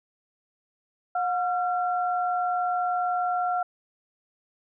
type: tone pair together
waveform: sine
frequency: 721 / 1367.4 Hz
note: F#5 / F6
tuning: -45 / -37 cents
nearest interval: major seventh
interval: 1108 cents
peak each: -24 / -30 dBFS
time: 1.15-3.63 s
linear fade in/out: 5 ms
effects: none